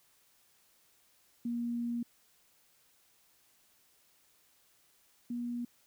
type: tone pair in turn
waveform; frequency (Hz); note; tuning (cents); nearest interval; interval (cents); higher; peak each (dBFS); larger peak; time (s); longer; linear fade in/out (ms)
sine; 237.1 / 240.3; A#3 / B3; +30 / -47; unison; 23; second; -32 / -34; first; 1.45-2.03 / 5.3-5.65; first; 5
effects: white hiss -68 dBFS RMS until 5.86 s